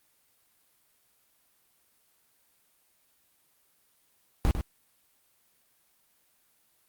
brown noise with echo, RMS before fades -22 dBFS, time 4.45-4.51 s, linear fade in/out 0 ms, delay 100 ms, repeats 1, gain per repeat -8 dB, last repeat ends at 4.61 s, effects white hiss -68 dBFS RMS until 6.88 s + Opus 32 kbps

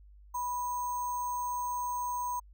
sine tone with sample-and-hold, 983 Hz, B5, 8 cents flat, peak -31 dBFS, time 0.34-2.4 s, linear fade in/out 10 ms, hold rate 7350 Hz, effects added 50 Hz sine -52 dBFS peak until 2.53 s

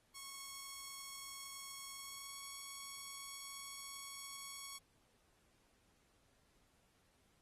5% pulse tone with pitch glide, 1100 to 1109.6 Hz, C#6 to C#6, -14 to +1 cents, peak -38 dBFS, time 0.14-4.79 s, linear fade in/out 20 ms, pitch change +15 cents, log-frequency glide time 1.95-2.37 s, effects pink hiss -75 dBFS RMS until 7.41 s + AAC 32 kbps

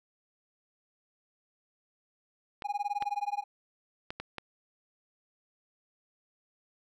clicks, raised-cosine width 0.3 ms, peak -21 dBFS, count 5, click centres 2.622 / 3.024 / 4.105 / 4.2 / 4.383 s
triangle tone with tremolo, 819 Hz, G#5, 24 cents flat, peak -25 dBFS, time 2.64-3.44 s, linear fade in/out 20 ms, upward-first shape sine, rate 19 Hz, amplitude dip 100%
effects none

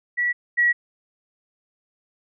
sine tone pair in turn, 1941 / 1922 Hz, B6 / B6, -31 / -48 cents, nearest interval unison, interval 17 cents, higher first, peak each -19 / -15 dBFS, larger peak second, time 0.17-0.33 / 0.57-0.73 s, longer neither, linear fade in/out 20 ms, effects none

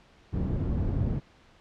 white low-pass noise, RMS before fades -28 dBFS, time 0.32-1.2 s, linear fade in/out 20 ms, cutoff 150 Hz, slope 12 dB/octave, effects pink hiss -58 dBFS RMS until 1.6 s + low-pass 4000 Hz 12 dB/octave

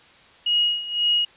sine tone with tremolo, 2886 Hz, F#7, 44 cents flat, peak -16 dBFS, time 0.46-1.25 s, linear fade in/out 5 ms, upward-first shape sine, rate 1.9 Hz, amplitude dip 80%, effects white hiss -51 dBFS RMS until 1.36 s + resampled to 8000 Hz

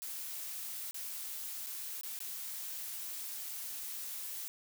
blue noise with dropouts, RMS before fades -42 dBFS, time 0.02-4.48 s, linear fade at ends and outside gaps 0 ms, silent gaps 0.91-0.944 / 1.663-1.669 / 2.011-2.034 / 2.19-2.204 s, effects none

